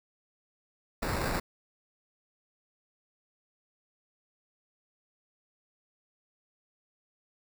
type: noise with sample-and-hold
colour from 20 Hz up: pink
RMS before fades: -31 dBFS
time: 1.02-1.4 s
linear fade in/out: 10 ms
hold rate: 3150 Hz
effects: none